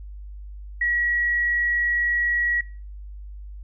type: tone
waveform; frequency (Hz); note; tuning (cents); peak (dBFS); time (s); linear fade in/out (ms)
sine; 1918; A#6; +49; -19; 0.81-2.61; 5
effects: noise-tail reverb RT60 0.4 s tail -25 dB re dry + added 50 Hz sine -35 dBFS peak until 3.63 s